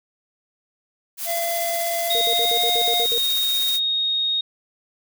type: noise with tremolo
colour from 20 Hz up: blue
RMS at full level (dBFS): -27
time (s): 1.17-3.8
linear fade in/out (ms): 50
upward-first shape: sine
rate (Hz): 16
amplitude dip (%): 25
type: tone with pitch glide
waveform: square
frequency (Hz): 680 to 704.8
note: F5 to F5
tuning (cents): -46 to +16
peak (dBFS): -24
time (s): 1.25-3.07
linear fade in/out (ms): 50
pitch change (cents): +62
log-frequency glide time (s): 2.06-2.61
type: tone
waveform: sine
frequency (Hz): 3729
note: A#7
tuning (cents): 0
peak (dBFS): -19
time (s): 2.1-4.41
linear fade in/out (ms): 5
type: tone bursts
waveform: sine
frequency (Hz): 465.8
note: A#4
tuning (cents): -1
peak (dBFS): -25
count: 9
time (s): 2.15-3.179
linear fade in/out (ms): 0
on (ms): 61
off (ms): 60
effects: none